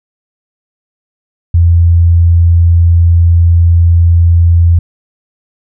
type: tone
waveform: sine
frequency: 85 Hz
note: F2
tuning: 46 cents flat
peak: -3 dBFS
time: 1.54-4.79 s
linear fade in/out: 5 ms
effects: none